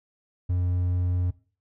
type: tone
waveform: triangle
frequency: 89.5 Hz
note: F2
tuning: 43 cents sharp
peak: -20 dBFS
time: 0.49-1.31 s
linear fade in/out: 10 ms
effects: noise-tail reverb RT60 0.4 s tail -19 dB re dry

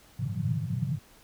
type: band-pass noise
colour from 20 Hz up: pink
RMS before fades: -30 dBFS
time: 0.19-0.99 s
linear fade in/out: 10 ms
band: 100 to 180 Hz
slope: 96 dB/octave
effects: pink hiss -57 dBFS RMS until 1.23 s

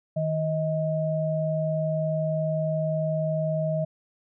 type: tone pair together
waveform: sine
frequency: 157.2 / 631.7 Hz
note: D#3 / D#5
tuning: +18 / +26 cents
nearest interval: 2 octaves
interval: 2408 cents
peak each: -26 dBFS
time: 0.16-3.85 s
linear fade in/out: 10 ms
effects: none

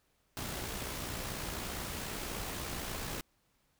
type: noise with amplitude modulation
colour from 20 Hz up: pink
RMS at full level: -38 dBFS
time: 0.37-3.21 s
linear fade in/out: 0 ms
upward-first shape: sine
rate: 60.2 Hz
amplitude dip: 35%
effects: pink hiss -74 dBFS RMS until 3.79 s

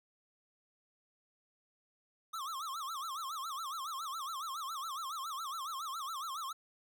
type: tone with vibrato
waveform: square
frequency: 1191 Hz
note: D6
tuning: 24 cents sharp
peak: -39 dBFS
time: 2.33-6.53 s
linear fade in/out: 10 ms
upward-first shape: sine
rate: 7.2 Hz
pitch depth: 220 cents each way
effects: none

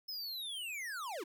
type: linear sweep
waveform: square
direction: down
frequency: 5210 to 290 Hz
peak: -40 dBFS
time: 0.08-1.24 s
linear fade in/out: 10 ms
effects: none

